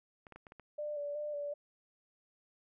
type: clicks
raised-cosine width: 0.5 ms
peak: -36 dBFS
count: 6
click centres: 0.268 / 0.323 / 0.36 / 0.468 / 0.521 / 0.597 s
type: tone with vibrato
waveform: sine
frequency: 587.3 Hz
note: D5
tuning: in tune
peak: -36 dBFS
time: 0.78-1.54 s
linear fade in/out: 10 ms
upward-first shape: square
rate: 2.7 Hz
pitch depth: 25 cents each way
effects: none